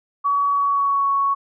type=tone with pitch glide; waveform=sine; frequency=1132 to 1111.3 Hz; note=C#6 to C#6; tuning=+36 to +4 cents; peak=-16 dBFS; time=0.24-1.35 s; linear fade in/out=20 ms; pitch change=-32 cents; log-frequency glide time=0.51-1.11 s; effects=none